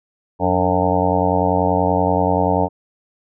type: harmonic tone with a mistuned harmonic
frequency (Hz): 90.4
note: F#2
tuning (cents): -40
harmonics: 1 / 2 / 3 / 5 / 6 / 7 / 8 / 9 / 10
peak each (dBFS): -23 / -23 / -23 / -23 / -23 / -23 / -23 / -23 / -23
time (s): 0.39-2.69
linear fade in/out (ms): 50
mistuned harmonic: 3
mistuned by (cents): +100
effects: none